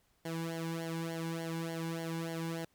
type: tone with flanger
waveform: sawtooth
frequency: 164.81 Hz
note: E3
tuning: in tune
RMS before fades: -38 dBFS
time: 0.25-2.65 s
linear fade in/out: 5 ms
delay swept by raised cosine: 0.79 to 1.61 ms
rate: 3.4 Hz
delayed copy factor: -0.85
effects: pink hiss -73 dBFS RMS until 2.74 s